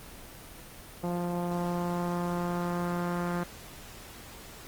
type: tone with low-pass filter sweep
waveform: sawtooth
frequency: 174.9 Hz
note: F3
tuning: 3 cents sharp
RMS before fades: -31 dBFS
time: 1.03-3.44 s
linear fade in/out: 10 ms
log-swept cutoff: 840 to 1400 Hz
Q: 1.9
effects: pink hiss -47 dBFS RMS until 4.67 s + Opus 24 kbps

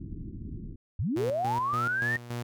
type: low-pass noise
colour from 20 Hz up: pink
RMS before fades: -39 dBFS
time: 0-0.76 s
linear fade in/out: 10 ms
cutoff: 330 Hz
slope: 48 dB/octave
type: linear sweep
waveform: sine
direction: up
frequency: 69.3 to 1864.7 Hz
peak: -26 dBFS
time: 0.99-2.17 s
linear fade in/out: 5 ms
type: tone with tremolo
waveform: sawtooth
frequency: 120 Hz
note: B2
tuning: 49 cents flat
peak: -28 dBFS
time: 1.16-2.43 s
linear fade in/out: 10 ms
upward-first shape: square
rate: 3.5 Hz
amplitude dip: 70%
effects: none

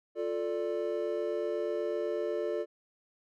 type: chord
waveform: triangle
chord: D minor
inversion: first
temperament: just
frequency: 352.4 / 440.5 / 587.3 Hz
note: F4 / A4 / D5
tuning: +16 / +2 / 0 cents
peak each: -33 / -32 / -33 dBFS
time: 0.15-2.66 s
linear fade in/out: 50 ms
effects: none

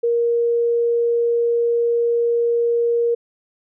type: tone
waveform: sine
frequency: 470.2 Hz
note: A#4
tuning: 15 cents sharp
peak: -15 dBFS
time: 0.03-3.15 s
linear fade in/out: 10 ms
effects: none

